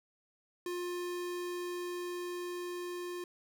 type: tone with level ramp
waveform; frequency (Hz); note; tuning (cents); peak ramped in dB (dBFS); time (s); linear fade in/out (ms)
square; 354.1; F4; +24; -36 to -39; 0.66-3.24; 2
effects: none